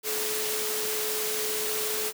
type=tone in noise; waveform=sine; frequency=429.8 Hz; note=A4; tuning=41 cents flat; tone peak=-33 dBFS; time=0.03-2.13 s; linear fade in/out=50 ms; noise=white; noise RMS=-30 dBFS; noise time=0.03-2.13 s; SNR=-6 dB; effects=high-pass 200 Hz 12 dB/octave